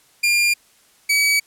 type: tone pair in turn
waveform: sawtooth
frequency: 2400 / 2277 Hz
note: D7 / C#7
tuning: +37 / +46 cents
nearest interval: minor second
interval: 91 cents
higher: first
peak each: -11 dBFS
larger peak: neither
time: 0.23-0.54 / 1.09-1.4 s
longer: neither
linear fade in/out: 10 ms
effects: white hiss -55 dBFS RMS until 1.46 s + low-pass 12000 Hz 12 dB/octave